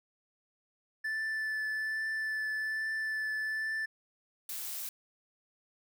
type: tone with vibrato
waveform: triangle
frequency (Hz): 1753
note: A6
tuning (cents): -7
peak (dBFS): -30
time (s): 1.04-3.86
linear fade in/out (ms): 10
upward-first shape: triangle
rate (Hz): 1.2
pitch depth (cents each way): 13
type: noise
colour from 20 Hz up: blue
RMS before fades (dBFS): -39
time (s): 4.49-4.89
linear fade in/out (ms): 2
effects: none